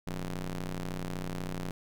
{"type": "ring-modulated tone", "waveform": "sawtooth", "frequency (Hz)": 92.5, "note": "F#2", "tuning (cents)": 0, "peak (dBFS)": -27, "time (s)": [0.07, 1.71], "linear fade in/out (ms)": 0, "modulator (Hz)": 74.4, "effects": []}